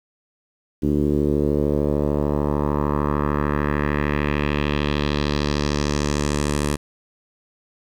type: tone with low-pass filter sweep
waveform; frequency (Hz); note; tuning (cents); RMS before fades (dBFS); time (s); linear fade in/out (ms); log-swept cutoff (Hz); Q
10% pulse; 73.3; D2; -3; -21; 0.82-6.77; 20; 310 to 10000; 2.1
effects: 8-bit